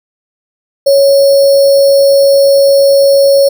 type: tone with sample-and-hold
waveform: sine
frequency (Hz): 554.4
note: C#5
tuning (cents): 0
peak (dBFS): -3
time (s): 0.86-3.49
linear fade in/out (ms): 10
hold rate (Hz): 4900
effects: none